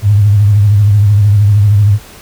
sine tone with vibrato, 102.8 Hz, G#2, 17 cents flat, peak -4 dBFS, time 0.02-1.99 s, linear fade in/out 50 ms, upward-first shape triangle, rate 13 Hz, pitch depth 83 cents each way, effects pink hiss -35 dBFS RMS until 2.21 s

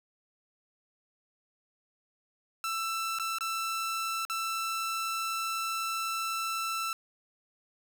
sawtooth tone with dropouts, 1332 Hz, E6, 18 cents sharp, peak -27 dBFS, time 2.64-6.93 s, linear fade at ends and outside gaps 1 ms, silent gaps 3.187-3.197 / 3.385-3.408 / 4.251-4.298 s, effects none

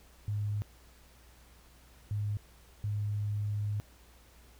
sine tone bursts at uneven times, 103.9 Hz, G#2, 1 cent sharp, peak -30 dBFS, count 3, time 0.28-0.62 / 2.11-2.37 / 2.84-3.8 s, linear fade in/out 0 ms, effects added 60 Hz sine -58 dBFS peak until 4.59 s + pink hiss -61 dBFS RMS until 4.59 s

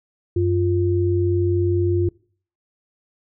sine tone pair together, 94.38 / 349.2 Hz, F#2 / F4, +35 / 0 cents, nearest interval octave + major seventh, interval 2265 cents, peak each -19 dBFS, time 0.36-2.09 s, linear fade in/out 5 ms, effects noise-tail reverb RT60 0.5 s tail -24 dB re dry

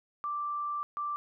sine tone bursts at uneven times, 1174.7 Hz, D6, in tune, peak -31 dBFS, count 2, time 0.24-0.83 / 0.97-1.16 s, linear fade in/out 0 ms, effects none

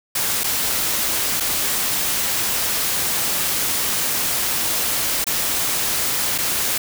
white noise with dropouts, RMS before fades -21 dBFS, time 0.15-6.78 s, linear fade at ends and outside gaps 5 ms, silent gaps 0.436-0.441 / 1.401-1.405 / 5.243-5.267 / 6.38-6.384 s, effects none

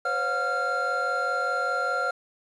triangle tone cluster, 509 / 554 / 719 / 1384 Hz, C5 / C#5 / F#5 / F6, -48 / -1 / -50 / -16 cents, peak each -31 / -31 / -30 / -24 dBFS, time 0.05-2.11 s, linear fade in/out 5 ms, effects resampled to 24000 Hz + 9-bit

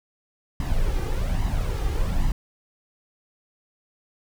brown noise with flanger, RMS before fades -23 dBFS, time 0.6-2.32 s, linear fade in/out 2 ms, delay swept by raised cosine 1 to 2.5 ms, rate 1.2 Hz, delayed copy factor +0.65, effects none

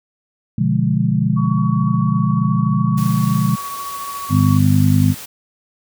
sine chord, B diminished seventh, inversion none, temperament equal, 123.47 / 146.83 / 174.61 / 207.7 Hz, B2 / D3 / F3 / Ab3, 0 / 0 / 0 / 0 cents, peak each -19 dBFS, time 0.58-3.56 s, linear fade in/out 5 ms
sine tone with tremolo, 1124 Hz, C#6, 24 cents sharp, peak -24 dBFS, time 1.36-4.59 s, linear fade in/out 20 ms, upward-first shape sine, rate 14 Hz, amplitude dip 30%
white noise, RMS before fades -33 dBFS, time 2.97-5.26 s, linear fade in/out 10 ms
harmonic tone, 50.5 Hz, G#1, 48 cents flat, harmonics 2 / 3 / 4 / 5, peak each -14 / -15 / -20 / -16 dBFS, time 4.29-5.15 s, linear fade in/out 50 ms
effects none

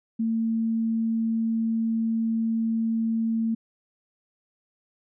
sine tone, 225.7 Hz, A3, 44 cents sharp, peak -22 dBFS, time 0.19-3.55 s, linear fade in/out 10 ms, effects none

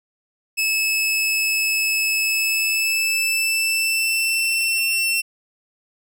sawtooth tone with pitch glide, 2600 to 2701 Hz, E7 to E7, -24 to +42 cents, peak -15 dBFS, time 0.57-5.22 s, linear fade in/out 20 ms, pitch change +66 cents, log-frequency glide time 2.23-4.87 s, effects none

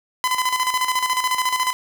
sawtooth tone with tremolo, 1013 Hz, B5, 44 cents sharp, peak -13 dBFS, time 0.24-1.73 s, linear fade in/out 0 ms, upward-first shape square, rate 14 Hz, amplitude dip 60%, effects none

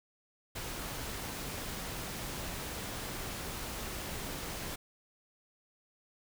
pink noise, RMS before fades -40 dBFS, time 0.55-4.76 s, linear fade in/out 10 ms, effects none

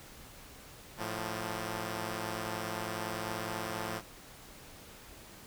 5% pulse tone pair together, 110 / 175.22 Hz, A2 / F3, 0 / +6 cents, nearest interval minor sixth, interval 806 cents, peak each -26 / -28 dBFS, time 0.97-4.02 s, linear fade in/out 50 ms, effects pink hiss -52 dBFS RMS until 5.46 s

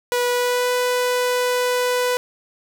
sawtooth tone with pitch glide, 488.9 to 496 Hz, B4 to B4, -18 to +7 cents, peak -14 dBFS, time 0.12-2.17 s, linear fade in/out 0 ms, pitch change +25 cents, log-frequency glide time 0.28-0.71 s, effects none

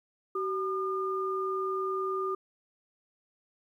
sine tone pair together, 381.1 / 1210 Hz, G4 / D#6, -49 / -49 cents, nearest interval octave + minor sixth, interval 2000 cents, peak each -31 / -32 dBFS, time 0.35-2.35 s, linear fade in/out 5 ms, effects 11-bit

